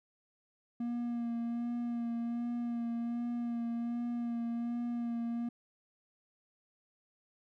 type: tone with vibrato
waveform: triangle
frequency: 236.2 Hz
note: A#3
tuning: 23 cents sharp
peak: -31 dBFS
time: 0.8-5.49 s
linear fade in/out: 5 ms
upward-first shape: sine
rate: 1.3 Hz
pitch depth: 21 cents each way
effects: none